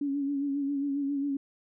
sine tone with vibrato, 281 Hz, C#4, 24 cents sharp, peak -27 dBFS, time 0.01-1.37 s, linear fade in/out 5 ms, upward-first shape sine, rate 7.4 Hz, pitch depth 43 cents each way, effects none

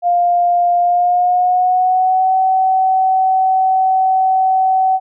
sine tone with pitch glide, 702 to 756.7 Hz, F5 to F#5, +9 to +39 cents, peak -10 dBFS, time 0.02-5 s, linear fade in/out 50 ms, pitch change +130 cents, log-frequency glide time 0.8-2.35 s, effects none

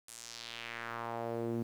sawtooth tone with band-pass filter sweep, 116.54 Hz, A#2, in tune, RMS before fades -40 dBFS, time 0.08-1.63 s, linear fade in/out 5 ms, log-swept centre 9400 to 260 Hz, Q 2, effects 10-bit

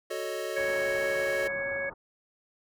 square chord, D# half-diminished seventh, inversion first, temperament equal, 370 / 440 / 554.4 / 622.3 Hz, F#4 / A4 / C#5 / D#5, 0 / 0 / 0 / 0 cents, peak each -38 dBFS, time 0.1-1.48 s, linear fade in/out 10 ms
harmonic tone, 554.4 Hz, C#5, in tune, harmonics 1 / 3 / 4, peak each -33 / -33 / -36 dBFS, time 0.56-1.9 s, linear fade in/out 10 ms
white low-pass noise, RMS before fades -45 dBFS, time 0.57-1.94 s, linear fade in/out 10 ms, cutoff 1300 Hz, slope 48 dB/octave
effects none

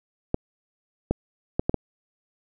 clicks, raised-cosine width 2 ms, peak -8 dBFS, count 5, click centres 0.344 / 1.11 / 1.595 / 1.695 / 1.743 s, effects none

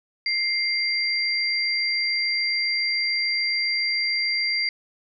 sine tone pair together, 2100 / 4733 Hz, C7 / D8, +6 / +13 cents, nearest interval octave + major second, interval 1407 cents, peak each -24 / -24 dBFS, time 0.26-4.69 s, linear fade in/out 2 ms, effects none

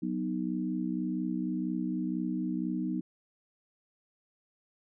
sine chord, B major, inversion second, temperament equal, 185 / 246.9 / 311.1 Hz, F#3 / B3 / D#4, 0 / 0 / 0 cents, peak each -34 dBFS, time 0.02-3.01 s, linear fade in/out 10 ms, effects none

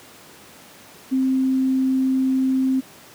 sine tone, 262.5 Hz, C4, 6 cents sharp, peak -16 dBFS, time 1.11-2.81 s, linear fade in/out 20 ms, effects pink hiss -45 dBFS RMS until 3.14 s + high-pass 150 Hz 12 dB/octave

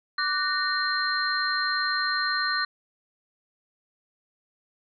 sine tone cluster, 1165 / 1487 / 1837 / 4161 Hz, D6 / F#6 / A#6 / C8, -14 / +8 / -26 / -10 cents, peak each -29 dBFS, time 0.18-2.65 s, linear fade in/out 5 ms, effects none

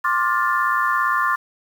sine chord, D minor seventh, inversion third, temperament just, 1057.2 / 1174.7 / 1409.6 / 1762 Hz, C6 / D6 / F6 / A6, +18 / 0 / +16 / +2 cents, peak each -21 / -22 / -24 / -23 dBFS, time 0.04-1.36 s, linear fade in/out 10 ms, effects 7-bit

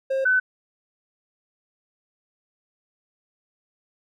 triangle / sine tone pair in turn, 534 / 1509.5 Hz, C5 / F#6, +35 / +34 cents, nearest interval octave + tritone, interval 1799 cents, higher second, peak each -19 / -16 dBFS, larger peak second, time 0.1-0.25 / 0.25-0.4 s, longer neither, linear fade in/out 10 ms, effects none

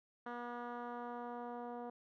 10% pulse tone with low-pass filter sweep, 240.9 Hz, B3, 43 cents flat, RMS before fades -45 dBFS, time 0.26-1.9 s, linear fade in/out 5 ms, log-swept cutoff 1600 to 730 Hz, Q 1.2, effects none

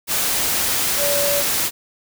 sine tone in noise, 573 Hz, D5, 43 cents flat, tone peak -20 dBFS, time 0.97-1.44 s, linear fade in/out 50 ms, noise white, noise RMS -20 dBFS, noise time 0.07-1.71 s, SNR -3 dB, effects none

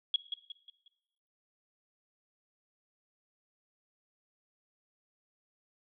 sine tone with echo, 3322 Hz, G#7, in tune, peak -24 dBFS, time 0.14-0.16 s, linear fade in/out 2 ms, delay 180 ms, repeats 4, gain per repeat -8 dB, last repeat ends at 0.88 s, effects noise-tail reverb RT60 1.0 s tail -18 dB re dry

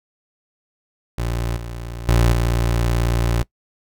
25% pulse tone with level steps, 58.27 Hz, A#1, in tune, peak -17 / -25 / -9 / -13 dBFS, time 1.18-3.43 s, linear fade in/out 5 ms, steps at 1.56 / 2.08 / 2.32 s, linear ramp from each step 10 ms, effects noise-tail reverb RT60 0.1 s tail -22 dB re dry

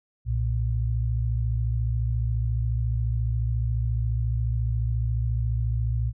sine tone pair together, 61.74 / 116.01 Hz, B1 / A#2, 0 / -8 cents, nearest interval major seventh, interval 1092 cents, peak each -25 dBFS, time 0.25-6.13 s, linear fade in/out 50 ms, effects none

